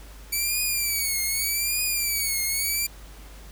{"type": "tone with vibrato", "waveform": "5% pulse", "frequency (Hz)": 2300, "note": "D7", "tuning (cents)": -37, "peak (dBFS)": -14, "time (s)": [0.32, 2.87], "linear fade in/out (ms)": 10, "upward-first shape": "triangle", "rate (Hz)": 0.83, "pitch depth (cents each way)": 130, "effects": ["added 50 Hz sine -42 dBFS peak until 3.51 s", "pink hiss -49 dBFS RMS until 3.51 s"]}